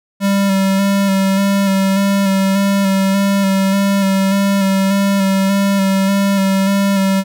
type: tone with vibrato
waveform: square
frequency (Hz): 195.6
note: G3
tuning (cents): -4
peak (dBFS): -12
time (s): 0.2-7.24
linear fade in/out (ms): 50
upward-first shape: square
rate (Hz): 1.7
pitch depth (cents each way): 20
effects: none